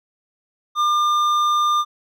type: tone with hard clipping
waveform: sine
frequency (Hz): 1200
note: D6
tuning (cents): +37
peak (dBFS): -17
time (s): 0.75-1.85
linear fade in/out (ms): 50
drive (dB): 8
effects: none